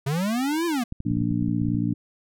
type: linear two-way sweep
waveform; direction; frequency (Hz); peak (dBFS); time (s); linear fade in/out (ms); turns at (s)
square; up then down; 130.3 to 349.2 to 223.6; -23; 0.06-0.84; 10; 0.66
type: clicks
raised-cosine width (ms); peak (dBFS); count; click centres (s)
5; -20; 12; 0.924 / 1.004 / 1.113 / 1.17 / 1.215 / 1.315 / 1.424 / 1.485 / 1.619 / 1.655 / 1.688 / 1.747
type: harmonic tone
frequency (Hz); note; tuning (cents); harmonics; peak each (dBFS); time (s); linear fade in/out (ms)
58.27; A#1; 0; 2 / 3 / 4 / 5; -27 / -27 / -27 / -27; 1.05-1.94; 10
effects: none